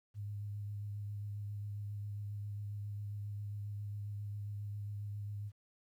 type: tone with vibrato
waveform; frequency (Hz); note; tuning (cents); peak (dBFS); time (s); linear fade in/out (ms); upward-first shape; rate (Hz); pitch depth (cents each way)
sine; 102.8; G#2; -17; -39; 0.14-5.52; 50; sine; 7.4; 18
effects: 12-bit